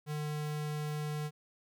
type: tone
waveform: square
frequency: 150.4 Hz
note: D3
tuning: 42 cents sharp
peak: -35 dBFS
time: 0.06-1.31 s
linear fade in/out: 50 ms
effects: none